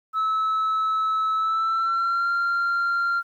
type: tone with pitch glide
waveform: sine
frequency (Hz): 1300 to 1385.3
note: E6 to F6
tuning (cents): -24 to -14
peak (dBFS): -18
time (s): 0.13-3.23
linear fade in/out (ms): 50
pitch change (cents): +110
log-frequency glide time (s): 1.35-2.29
effects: tanh soft clip ceiling -19 dBFS + 10-bit